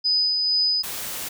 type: tone with tremolo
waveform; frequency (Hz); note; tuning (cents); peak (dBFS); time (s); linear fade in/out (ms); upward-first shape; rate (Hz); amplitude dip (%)
sine; 4993; D#8; +5; -17; 0.04-0.83; 20; sine; 2.2; 30
type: noise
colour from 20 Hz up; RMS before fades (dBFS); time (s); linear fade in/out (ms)
white; -31; 0.83-1.29; 10
effects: none